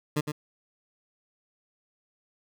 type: tone with echo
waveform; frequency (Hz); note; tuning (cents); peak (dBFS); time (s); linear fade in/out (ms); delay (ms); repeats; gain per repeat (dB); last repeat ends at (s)
20% pulse; 150; D3; +37; -19; 0.16-0.21; 10; 110; 1; -6; 0.32
effects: none